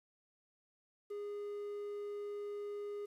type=tone with quantisation; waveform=triangle; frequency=411 Hz; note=G#4; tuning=18 cents flat; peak=-38 dBFS; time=1.1-3.06 s; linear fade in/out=10 ms; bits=11; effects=resampled to 32000 Hz

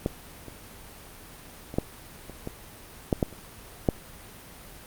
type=clicks; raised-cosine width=2 ms; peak=-11 / -26 / -23 / -9 / -26 / -19 / -8 / -9 / -30 / -6 dBFS; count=10; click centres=0.061 / 0.483 / 1.741 / 1.785 / 2.297 / 2.474 / 3.128 / 3.228 / 3.327 / 3.888 s; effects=pink hiss -46 dBFS RMS until 4.86 s + Opus 32 kbps

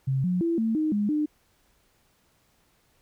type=tone with pitch steps; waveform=sine; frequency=133.6 / 180.4 / 335.2 / 224 / 310.1 / 206.7 / 301.3 Hz; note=C3 / F#3 / E4 / A3 / D#4 / G#3 / D4; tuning=+36 / -44 / +29 / +31 / -6 / -8 / +44 cents; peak=-22 dBFS; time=0.07-1.26 s; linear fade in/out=10 ms; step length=170 ms; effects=pink hiss -66 dBFS RMS until 3.01 s

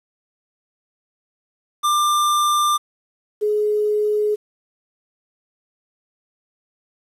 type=tone pair in turn; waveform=square / sine; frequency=1191 / 421.1 Hz; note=D6 / G#4; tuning=+24 / +24 cents; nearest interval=octave + tritone; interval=1800 cents; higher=first; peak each=-16 dBFS; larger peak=neither; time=1.83-2.78 / 3.41-4.36 s; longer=neither; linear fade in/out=20 ms; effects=resampled to 32000 Hz + 8-bit

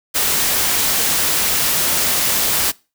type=noise; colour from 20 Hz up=white; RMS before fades=-17 dBFS; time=0.14-2.72 s; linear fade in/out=20 ms; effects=noise-tail reverb RT60 0.3 s tail -23 dB re dry

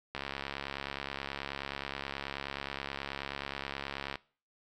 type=click train; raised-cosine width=0.3 ms; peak=-20 dBFS; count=279; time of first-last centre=0.15-4.156 s; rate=69.4 Hz; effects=noise-tail reverb RT60 0.4 s tail -21 dB re dry

